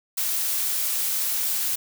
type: noise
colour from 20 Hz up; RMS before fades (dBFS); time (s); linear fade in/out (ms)
blue; -25; 0.17-1.76; 10
effects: none